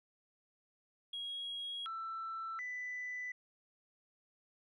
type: tone with pitch steps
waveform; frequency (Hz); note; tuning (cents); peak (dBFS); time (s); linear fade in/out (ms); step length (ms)
sine; 3299 / 1332 / 1991; G#7 / E6 / B6; -12 / +18 / +14; -38; 1.13-3.32; 5; 730
effects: tanh soft clip ceiling -36 dBFS